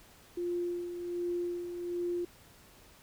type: tone with tremolo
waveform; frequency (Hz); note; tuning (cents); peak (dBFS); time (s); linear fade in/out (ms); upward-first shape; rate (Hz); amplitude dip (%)
sine; 350; F4; +4; -30; 0.37-2.25; 5; sine; 1.3; 55
effects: pink hiss -58 dBFS RMS until 3.02 s